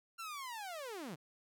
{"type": "linear sweep", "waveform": "sawtooth", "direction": "down", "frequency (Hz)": [1385, 131.2], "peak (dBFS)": -39, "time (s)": [0.18, 1.16], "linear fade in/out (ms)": 20, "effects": []}